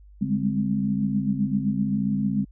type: tone cluster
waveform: sine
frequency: 141.7 / 195.3 / 203.5 / 210.9 / 260.9 Hz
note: C#3 / G3 / G#3 / G#3 / C4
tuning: +38 / -6 / -35 / +27 / -5 cents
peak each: -30 / -31 / -24 / -30 / -29 dBFS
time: 0.21-2.45 s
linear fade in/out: 10 ms
effects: added 50 Hz sine -46 dBFS peak until 2.51 s